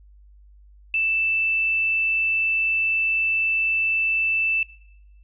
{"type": "tone", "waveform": "sine", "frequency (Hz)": 2648, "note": "E7", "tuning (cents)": 7, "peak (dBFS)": -19, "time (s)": [0.94, 4.63], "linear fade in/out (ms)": 2, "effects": ["noise-tail reverb RT60 1.0 s tail -21 dB re dry", "added 50 Hz sine -47 dBFS peak until 5.23 s"]}